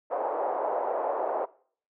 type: band-pass noise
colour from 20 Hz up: pink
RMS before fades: -29 dBFS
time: 0.1-1.46 s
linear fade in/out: 20 ms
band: 500 to 850 Hz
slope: 24 dB/octave
effects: noise-tail reverb RT60 0.5 s tail -21 dB re dry + high-pass 300 Hz 12 dB/octave